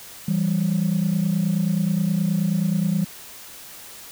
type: tone pair together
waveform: sine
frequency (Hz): 166.54 / 196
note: E3 / G3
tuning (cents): +18 / 0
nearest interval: minor third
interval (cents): 282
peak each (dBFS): -20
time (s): 0.28-3.05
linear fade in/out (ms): 5
effects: tanh soft clip ceiling -14 dBFS + white hiss -41 dBFS RMS until 4.11 s